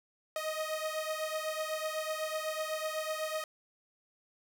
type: beating tone pair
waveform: sawtooth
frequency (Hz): 622.3 / 630.3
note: D#5 / D#5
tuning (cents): 0 / +22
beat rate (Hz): 8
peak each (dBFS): -32 / -34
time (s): 0.36-3.44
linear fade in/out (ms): 2
effects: none